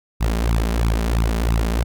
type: tone with flanger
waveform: sawtooth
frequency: 56.3 Hz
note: A1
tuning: 40 cents sharp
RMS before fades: -19 dBFS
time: 0.2-1.84 s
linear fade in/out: 20 ms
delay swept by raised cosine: 0.78 to 5.08 ms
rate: 3 Hz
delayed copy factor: +0.95
effects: none